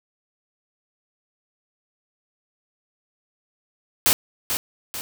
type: noise with echo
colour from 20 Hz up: white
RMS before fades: -17 dBFS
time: 4.06-4.13 s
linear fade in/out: 0 ms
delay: 440 ms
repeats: 2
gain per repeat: -7 dB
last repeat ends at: 5.01 s
effects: none